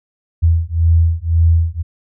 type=beating tone pair; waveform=sine; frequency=82 / 83.9 Hz; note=E2 / E2; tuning=-9 / +31 cents; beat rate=1.9 Hz; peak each=-13 dBFS; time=0.42-1.83 s; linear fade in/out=20 ms; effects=none